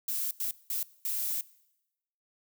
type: noise bursts at uneven times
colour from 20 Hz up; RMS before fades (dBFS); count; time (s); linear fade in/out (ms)
violet; -32; 4; 0.08-0.31 / 0.4-0.51 / 0.7-0.83 / 1.05-1.41; 2
effects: noise-tail reverb RT60 0.9 s tail -21 dB re dry